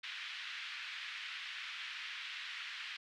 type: band-pass noise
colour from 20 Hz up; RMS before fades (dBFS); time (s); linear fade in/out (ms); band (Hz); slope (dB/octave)
white; -45; 0.03-2.97; 10; 1500 to 3400; 24
effects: none